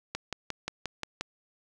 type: click train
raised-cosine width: 0.2 ms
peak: -15 dBFS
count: 7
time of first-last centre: 0.15-1.21 s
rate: 5.66 Hz
effects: none